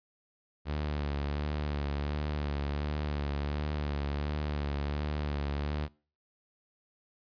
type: tone with vibrato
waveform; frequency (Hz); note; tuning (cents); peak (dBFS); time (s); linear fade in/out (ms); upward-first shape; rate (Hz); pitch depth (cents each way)
sawtooth; 73.1; D2; -7; -27; 0.65-5.89; 50; sine; 1.4; 42
effects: noise-tail reverb RT60 0.4 s tail -24 dB re dry + resampled to 11025 Hz